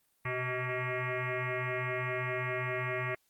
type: tone with frequency modulation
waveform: sine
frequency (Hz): 888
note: A5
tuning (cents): +16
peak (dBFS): -31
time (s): 0.25-3.15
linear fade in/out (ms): 5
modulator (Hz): 253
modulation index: 5.7
effects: white hiss -73 dBFS RMS until 3.29 s + Opus 32 kbps